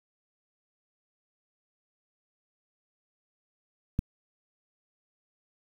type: click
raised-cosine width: 5 ms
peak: -13 dBFS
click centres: 3.991 s
effects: 8-bit